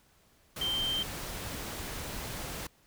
sine tone in noise, 3136 Hz, G7, in tune, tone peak -29 dBFS, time 0.61-1.03 s, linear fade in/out 5 ms, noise pink, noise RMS -39 dBFS, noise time 0.56-2.67 s, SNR +7 dB, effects pink hiss -65 dBFS RMS until 2.86 s

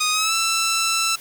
10% pulse tone with pitch glide, 1242 to 1331.1 Hz, D#6 to E6, -3 to +16 cents, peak -10 dBFS, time 0-1.16 s, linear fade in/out 10 ms, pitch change +119 cents, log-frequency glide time 0.11-0.34 s, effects white hiss -41 dBFS RMS until 1.2 s

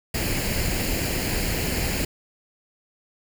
pink noise with comb filter, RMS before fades -25 dBFS, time 0.14-2.05 s, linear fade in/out 5 ms, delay 0.42 ms, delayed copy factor +0.6, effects none

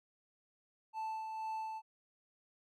triangle tone with tremolo, 880 Hz, A5, in tune, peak -35 dBFS, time 0.93-1.82 s, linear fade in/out 50 ms, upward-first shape sine, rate 2.1 Hz, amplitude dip 35%, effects AAC 64 kbps

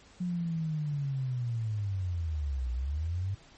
sine linear two-way sweep, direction down then up, 180.9 to 59.3 to 100.3 Hz, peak -29 dBFS, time 0.2-3.35 s, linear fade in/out 10 ms, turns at 2.72 s, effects pink hiss -57 dBFS RMS until 3.57 s + MP3 32 kbps

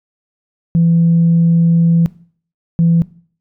sine tone pair in turn, 167.5 / 167.5 Hz, E3 / E3, +28 / +28 cents, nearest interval unison, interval 0 cents, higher neither, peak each -7 dBFS, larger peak neither, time 0.75-2.06 / 2.79-3.02 s, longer first, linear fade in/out 0 ms, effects noise-tail reverb RT60 0.5 s tail -20 dB re dry + tanh soft clip ceiling -4 dBFS

